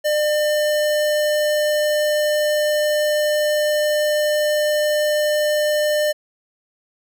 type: tone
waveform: square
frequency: 601 Hz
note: D5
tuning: 40 cents sharp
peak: -17 dBFS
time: 0.04-6.13 s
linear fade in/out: 20 ms
effects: none